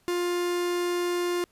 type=tone; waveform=45% pulse; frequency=352.1 Hz; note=F4; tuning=14 cents sharp; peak=-25 dBFS; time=0.08-1.44 s; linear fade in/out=0 ms; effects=pink hiss -65 dBFS RMS until 1.51 s + resampled to 32000 Hz